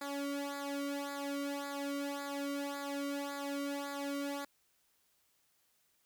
sawtooth tone with flanger, 282.3 Hz, C#4, 32 cents sharp, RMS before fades -39 dBFS, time 0.01-4.45 s, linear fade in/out 5 ms, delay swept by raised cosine 0.34 to 1.18 ms, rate 1.8 Hz, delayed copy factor -0.9, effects white hiss -74 dBFS RMS until 6.05 s

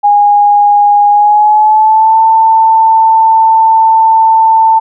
sine tone with pitch glide, 822 to 891.2 Hz, G#5 to A5, -18 to +22 cents, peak -3 dBFS, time 0.03-4.8 s, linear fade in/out 20 ms, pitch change +140 cents, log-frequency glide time 1.1-2.2 s, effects none

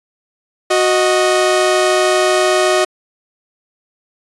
sawtooth tone pair together, 367.9 / 622.3 Hz, F#4 / D#5, -10 / 0 cents, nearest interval major sixth, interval 910 cents, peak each -10 dBFS, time 0.7-2.85 s, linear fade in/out 10 ms, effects resampled to 24000 Hz

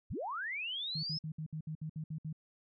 sine linear sweep, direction up, 32.03 to 5300 Hz, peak -36 dBFS, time 0.1-1.19 s, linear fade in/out 10 ms
sine tone bursts, 156.3 Hz, D#3, 8 cents sharp, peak -37 dBFS, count 10, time 0.95-2.328 s, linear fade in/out 5 ms, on 82 ms, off 62 ms
effects none

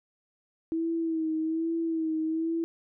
sine tone with vibrato, 323.6 Hz, E4, 32 cents flat, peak -26 dBFS, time 0.72-2.64 s, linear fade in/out 0 ms, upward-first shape sine, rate 1.2 Hz, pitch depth 42 cents each way, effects none

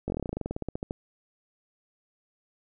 slowing click train, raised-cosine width 2 ms, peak -18 dBFS, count 20, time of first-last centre 0.08-0.909 s, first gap 20 ms, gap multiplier 1.08, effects none

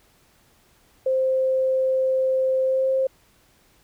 sine tone with pitch glide, 523.3 to 529.1 Hz, C5 to C5, 0 to +19 cents, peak -18 dBFS, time 1.06-3.07 s, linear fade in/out 5 ms, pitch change +19 cents, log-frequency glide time 2.64-2.9 s, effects pink hiss -59 dBFS RMS until 3.83 s

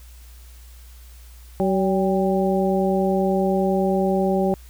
harmonic tone with a mistuned harmonic, 189.8 Hz, F#3, 44 cents sharp, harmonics 1 / 2 / 3 / 4, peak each -21 / -22 / -24 / -26 dBFS, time 1.6-4.54 s, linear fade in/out 0 ms, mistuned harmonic 4, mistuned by +69 cents, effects added 60 Hz sine -41 dBFS peak until 4.69 s + white hiss -52 dBFS RMS until 4.69 s

